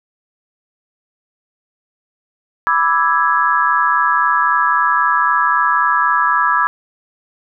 sine chord, E dominant seventh, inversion second, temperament equal, 987.8 / 1174.7 / 1318.5 / 1661.2 Hz, B5 / D6 / E6 / G#6, 0 / 0 / 0 / 0 cents, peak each -17 dBFS, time 2.67-6.67 s, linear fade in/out 0 ms, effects none

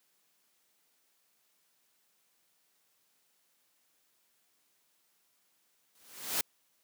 white noise with exponential growth, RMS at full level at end -28 dBFS, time 5.95-6.41 s, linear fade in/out 2 ms, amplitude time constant 100 ms, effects white hiss -73 dBFS RMS until 6.83 s + high-pass 150 Hz 12 dB/octave

